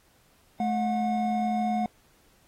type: tone pair together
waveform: triangle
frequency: 216 / 725.5 Hz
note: A3 / F#5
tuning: -32 / -34 cents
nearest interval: octave + major sixth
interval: 2098 cents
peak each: -25 dBFS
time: 0.6-1.86 s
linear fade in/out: 2 ms
effects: pink hiss -63 dBFS RMS until 2.47 s + AAC 48 kbps